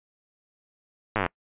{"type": "slowing click train", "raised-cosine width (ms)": 0.5, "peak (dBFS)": -9, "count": 11, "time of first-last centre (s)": [1.16, 1.263], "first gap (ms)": 9, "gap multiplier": 1.03, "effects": ["noise-tail reverb RT60 0.1 s tail -26 dB re dry", "resampled to 8000 Hz"]}